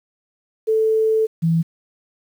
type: tone pair in turn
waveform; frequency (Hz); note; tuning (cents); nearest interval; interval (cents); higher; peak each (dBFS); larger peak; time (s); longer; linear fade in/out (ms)
sine; 440 / 164.81; A4 / E3; 0 / 0; octave + perfect fourth; 1700; first; -14; neither; 0.67-1.27 / 1.42-1.63; first; 20
effects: 8-bit